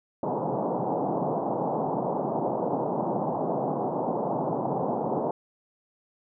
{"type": "band-pass noise", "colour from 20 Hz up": "white", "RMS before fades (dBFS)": -28, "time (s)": [0.23, 5.31], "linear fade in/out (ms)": 2, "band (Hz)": [130, 910], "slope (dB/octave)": 48, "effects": []}